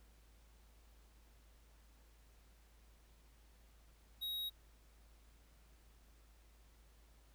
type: tone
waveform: square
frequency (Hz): 3800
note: A#7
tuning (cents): +33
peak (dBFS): -40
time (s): 4.21-4.5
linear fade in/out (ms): 20
effects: added 54 Hz sine -63 dBFS peak until 7.34 s + pink hiss -71 dBFS RMS until 7.34 s